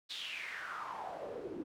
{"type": "noise with band-pass filter sweep", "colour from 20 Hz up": "pink", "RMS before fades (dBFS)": -43, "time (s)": [0.09, 1.64], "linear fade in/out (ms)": 20, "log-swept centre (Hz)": [3900, 300], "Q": 5.7, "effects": []}